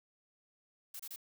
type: noise bursts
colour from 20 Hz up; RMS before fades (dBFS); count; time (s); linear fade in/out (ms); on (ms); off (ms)
blue; -45; 3; 0.94-1.161; 5; 55; 28
effects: none